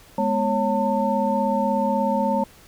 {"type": "tone cluster", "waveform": "sine", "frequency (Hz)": [209.1, 245.6, 550, 899], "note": ["G#3", "B3", "C#5", "A5"], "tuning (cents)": [12, -9, -14, 37], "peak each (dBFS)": [-24, -27, -24, -23], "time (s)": [0.18, 2.44], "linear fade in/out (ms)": 5, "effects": ["pink hiss -50 dBFS RMS until 2.67 s"]}